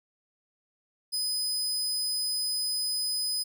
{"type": "tone", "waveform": "sawtooth", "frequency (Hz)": 5010, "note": "D#8", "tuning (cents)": 11, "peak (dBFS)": -25, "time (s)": [1.12, 3.44], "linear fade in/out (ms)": 20, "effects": []}